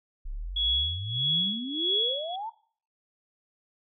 sine exponential sweep, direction up, 30.73 to 932.3 Hz, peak -32 dBFS, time 0.25-2.5 s, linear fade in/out 10 ms
sine tone with tremolo, 3357 Hz, G#7, 18 cents sharp, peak -22 dBFS, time 0.56-2.36 s, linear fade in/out 5 ms, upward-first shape sine, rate 1.6 Hz, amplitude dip 85%
effects noise-tail reverb RT60 0.5 s tail -20 dB re dry

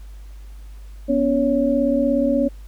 sine tone cluster, 246.3 / 283 / 559 Hz, B3 / C#4 / C#5, -5 / +36 / +14 cents, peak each -20 dBFS, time 1.08-2.49 s, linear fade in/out 20 ms, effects added 50 Hz sine -35 dBFS peak until 2.67 s + pink hiss -55 dBFS RMS until 2.67 s

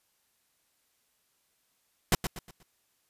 pink noise with echo, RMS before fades -22 dBFS, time 2.12-2.15 s, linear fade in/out 2 ms, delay 120 ms, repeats 4, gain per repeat -9 dB, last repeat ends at 2.63 s, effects white hiss -73 dBFS RMS until 3.09 s + resampled to 32000 Hz

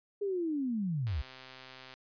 sine linear sweep, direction down, 415.3 to 60 Hz, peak -30 dBFS, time 0.21-1.22 s, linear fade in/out 10 ms
click train, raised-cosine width 0.2 ms, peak -31 dBFS, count 114, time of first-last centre 1.07-1.939 s, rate 130 Hz
effects resampled to 11025 Hz

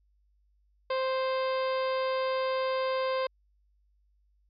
harmonic tone with a mistuned harmonic, 523.3 Hz, C5, in tune, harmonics 1 / 2 / 3 / 4 / 5 / 6 / 7 / 8 / 9, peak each -28 / -33 / -42 / -43 / -45 / -47 / -47 / -50 / -47 dBFS, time 0.9-3.27 s, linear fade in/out 5 ms, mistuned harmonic 9, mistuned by +25 cents, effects added 50 Hz sine -65 dBFS peak until 4.49 s

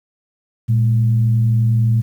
sine tone with frequency modulation, 115.5 Hz, A#2, 16 cents flat, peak -11 dBFS, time 0.68-2.02 s, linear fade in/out 20 ms, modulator 91.6 Hz, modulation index 0.4, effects high-pass 60 Hz 12 dB/octave + 8-bit

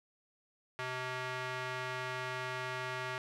square tone with band-pass filter, 127.7 Hz, C3, 42 cents flat, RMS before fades -39 dBFS, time 0.79-3.18 s, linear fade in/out 0 ms, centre 1700 Hz, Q 1, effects none

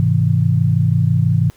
sine chord, Ab augmented, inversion none, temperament just, 103.83 / 129.78 / 162.23 Hz, Ab2 / C3 / E3, 0 / -14 / -27 cents, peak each -16 dBFS, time 0-1.5 s, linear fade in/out 0 ms, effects pink hiss -52 dBFS RMS until 1.56 s

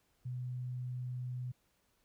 sine tone, 125.2 Hz, B2, 24 cents sharp, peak -37 dBFS, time 0.25-1.52 s, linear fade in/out 10 ms, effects pink hiss -75 dBFS RMS until 2.04 s

